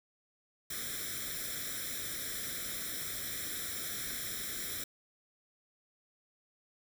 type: noise with comb filter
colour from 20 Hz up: white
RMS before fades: -39 dBFS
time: 0.7-4.84 s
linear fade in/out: 5 ms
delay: 0.54 ms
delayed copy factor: +0.95
effects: none